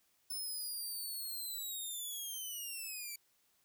5% pulse linear sweep, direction down, 5280 to 2300 Hz, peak -33 dBFS, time 0.3-3.16 s, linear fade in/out 5 ms, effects white hiss -74 dBFS RMS until 3.64 s

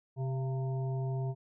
harmonic tone with a mistuned harmonic, 131.1 Hz, C3, 4 cents sharp, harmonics 1 / 3 / 5 / 7, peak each -31 / -42 / -45 / -50 dBFS, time 0.16-1.35 s, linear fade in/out 50 ms, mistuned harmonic 5, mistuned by +59 cents, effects none

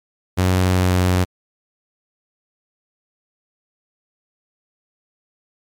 sawtooth tone with pitch glide, 92.2 to 91.09 Hz, F#2 to F#2, -6 to -27 cents, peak -10 dBFS, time 0.37-1.25 s, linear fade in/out 20 ms, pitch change -21 cents, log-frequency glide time 0.65-0.97 s, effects MP3 96 kbps

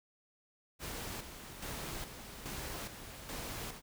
pink noise with tremolo, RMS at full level -42 dBFS, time 0.79-3.82 s, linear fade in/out 50 ms, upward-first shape square, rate 1.2 Hz, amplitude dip 55%, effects none

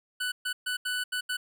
25% pulse tone bursts at uneven times, 1490 Hz, F#6, 12 cents sharp, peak -25 dBFS, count 6, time 0.2-0.32 / 0.45-0.53 / 0.66-0.77 / 0.85-1.04 / 1.12-1.21 / 1.29-1.37 s, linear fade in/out 10 ms, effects none

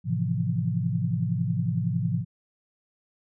sine chord, F major seventh, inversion first, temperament just, 109.13 / 130.96 / 163.7 / 174.61 Hz, A2 / C3 / E3 / F3, -14 / +2 / -12 / 0 cents, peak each -29 dBFS, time 0.04-2.25 s, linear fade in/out 50 ms, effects none

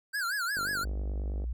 square tone with vibrato, 1519 Hz, F#6, 45 cents sharp, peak -30 dBFS, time 0.13-0.85 s, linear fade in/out 20 ms, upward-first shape sine, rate 5.6 Hz, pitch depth 190 cents each way
click train, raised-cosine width 2 ms, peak -30 dBFS, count 44, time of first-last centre 0.57-1.44 s, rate 49.4 Hz
sine tone, 59.7 Hz, A#1, 42 cents sharp, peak -30 dBFS, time 0.84-1.53 s, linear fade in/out 5 ms
effects none

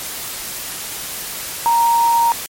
sine tone in noise, 932.3 Hz, A#5, in tune, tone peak -11 dBFS, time 1.66-2.32 s, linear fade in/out 0 ms, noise white, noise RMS -27 dBFS, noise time 0-2.46 s, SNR +13 dB, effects MP3 64 kbps

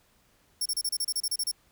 20% pulse tone bursts, 5470 Hz, F8, 37 cents flat, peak -21 dBFS, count 12, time 0.61-1.515 s, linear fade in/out 5 ms, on 47 ms, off 31 ms, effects pink hiss -65 dBFS RMS until 1.71 s

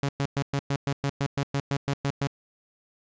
sawtooth tone bursts, 139.9 Hz, C#3, 16 cents sharp, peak -20 dBFS, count 14, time 0.03-2.272 s, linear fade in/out 0 ms, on 58 ms, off 110 ms, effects resampled to 16000 Hz + 10-bit

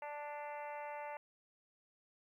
harmonic tone with a mistuned harmonic, 293.7 Hz, D4, in tune, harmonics 2 / 3 / 4 / 5 / 6 / 7 / 8 / 9, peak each -47 / -45 / -57 / -57 / -58 / -54 / -60 / -60 dBFS, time 0.02-1.17 s, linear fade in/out 2 ms, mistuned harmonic 9, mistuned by +42 cents, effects 13-bit

